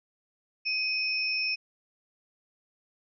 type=tone pair together; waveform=sine; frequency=2518 / 5330 Hz; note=D#7 / E8; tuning=+20 / +18 cents; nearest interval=octave + minor second; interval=1298 cents; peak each=-28 / -31 dBFS; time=0.65-1.56 s; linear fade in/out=20 ms; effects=none